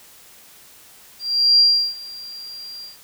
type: tone with ADSR envelope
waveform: sine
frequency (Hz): 4757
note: D8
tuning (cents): +21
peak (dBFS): -9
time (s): 1.19-2.98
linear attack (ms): 400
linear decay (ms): 350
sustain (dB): -23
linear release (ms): 150
effects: white hiss -47 dBFS RMS until 3.03 s